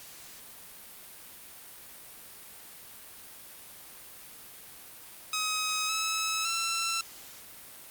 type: tone with pitch steps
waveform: 10% pulse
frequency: 1267 / 1295 / 1343 Hz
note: D#6 / E6 / E6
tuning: +31 / -31 / +32 cents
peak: -20 dBFS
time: 5.33-7.01 s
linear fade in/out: 2 ms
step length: 560 ms
effects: white hiss -48 dBFS RMS until 7.9 s + Opus 48 kbps